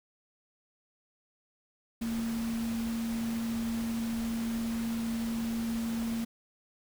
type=tone in noise; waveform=sine; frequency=229.1 Hz; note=A#3; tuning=30 cents flat; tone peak=-30 dBFS; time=2.01-6.25 s; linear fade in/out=10 ms; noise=pink; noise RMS=-43 dBFS; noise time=2.01-6.25 s; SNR=+10 dB; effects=none